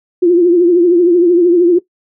sine tone with vibrato, 349.2 Hz, F4, in tune, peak -5 dBFS, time 0.22-1.79 s, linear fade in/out 10 ms, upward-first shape triangle, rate 13 Hz, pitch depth 87 cents each way, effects noise-tail reverb RT60 0.1 s tail -17 dB re dry

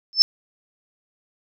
sine tone with exponential growth, 5274 Hz, E8, in tune, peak -4 dBFS, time 0.13-0.22 s, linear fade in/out 0 ms, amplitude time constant 19 ms, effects none

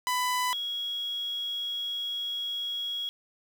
sawtooth / sine tone pair in turn, 998 / 3319 Hz, B5 / G#7, +18 / -2 cents, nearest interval octave + major sixth, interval 2080 cents, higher second, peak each -22 / -30 dBFS, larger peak first, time 0.07-0.53 / 0.53-3.09 s, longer second, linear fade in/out 0 ms, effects 8-bit

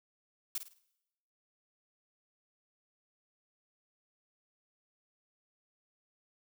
blue noise with echo, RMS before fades -35 dBFS, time 0.55-0.58 s, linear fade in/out 2 ms, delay 52 ms, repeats 4, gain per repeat -9 dB, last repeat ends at 0.788 s, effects noise-tail reverb RT60 0.9 s tail -21 dB re dry

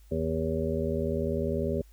harmonic tone, 80.1 Hz, E2, 49 cents flat, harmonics 1 / 2 / 3 / 5 / 6 / 7, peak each -33 / -34 / -33 / -32 / -36 / -34 dBFS, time 0.11-1.82 s, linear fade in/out 10 ms, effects added 52 Hz sine -51 dBFS peak until 1.92 s + white hiss -65 dBFS RMS until 1.92 s

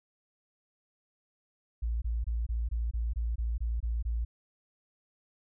sine tone bursts, 57.3 Hz, A#1, 29 cents flat, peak -28 dBFS, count 11, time 1.82-4.25 s, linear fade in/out 10 ms, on 200 ms, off 23 ms, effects none

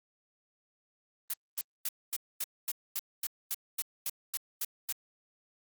blue noise bursts, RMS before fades -33 dBFS, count 14, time 1.3-4.924 s, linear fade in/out 2 ms, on 36 ms, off 240 ms, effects Opus 24 kbps

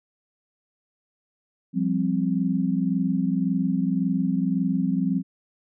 sine chord, F suspended second, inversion none, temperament just, 174.61 / 196.44 / 261.9 Hz, F3 / G3 / C4, 0 / +4 / +2 cents, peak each -25 dBFS, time 1.73-5.23 s, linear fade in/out 50 ms, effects none

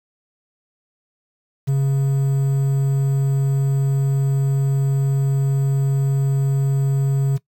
triangle tone with quantisation, 137.4 Hz, C#3, 15 cents flat, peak -13 dBFS, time 1.67-7.38 s, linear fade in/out 20 ms, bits 7, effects noise-tail reverb RT60 0.1 s tail -18 dB re dry

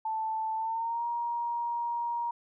sine tone with pitch glide, 881 to 944.2 Hz, A5 to A#5, +2 to +22 cents, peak -29 dBFS, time 0.05-2.31 s, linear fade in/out 5 ms, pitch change +120 cents, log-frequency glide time 0.55-1.05 s, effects none

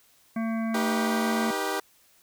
harmonic tone, 225.1 Hz, A3, 40 cents sharp, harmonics 1 / 3 / 5 / 7 / 9 / 10, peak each -26 / -36 / -40 / -43 / -45 / -46 dBFS, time 0.36-1.51 s, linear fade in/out 5 ms
15% pulse chord, Eb augmented, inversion none, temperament equal with one note detuned, 311.1 / 392 / 486 Hz, Eb4 / G4 / B4, 0 / 0 / -28 cents, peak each -27 / -23 / -26 dBFS, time 0.74-1.8 s, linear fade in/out 5 ms
effects white hiss -61 dBFS RMS until 2.22 s

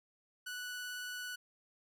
sawtooth tone with vibrato, 1480 Hz, F#6, in tune, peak -37 dBFS, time 0.46-1.36 s, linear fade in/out 10 ms, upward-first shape sine, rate 18 Hz, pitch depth 8 cents each way, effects none

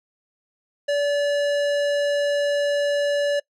sine tone with tanh clipping, 576 Hz, D5, 34 cents flat, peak -21 dBFS, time 0.88-3.4 s, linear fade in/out 10 ms, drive 18 dB, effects noise-tail reverb RT60 0.1 s tail -24 dB re dry

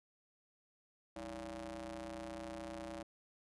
sawtooth ring-modulated tone, 123.47 Hz, B2, in tune, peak -37 dBFS, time 1.16-3.03 s, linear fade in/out 5 ms, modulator 447 Hz, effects resampled to 24000 Hz

